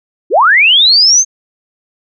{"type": "linear sweep", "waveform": "sine", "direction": "up", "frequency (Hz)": [282.9, 6440], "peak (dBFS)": -4, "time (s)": [0.3, 1.25], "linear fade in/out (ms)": 50, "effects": []}